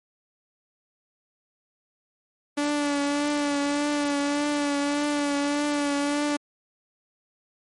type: tone with vibrato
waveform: sawtooth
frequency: 289.1 Hz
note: D4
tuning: 27 cents flat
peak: -19 dBFS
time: 2.57-6.37 s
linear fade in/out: 10 ms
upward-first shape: triangle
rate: 1.7 Hz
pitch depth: 33 cents each way
effects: MP3 48 kbps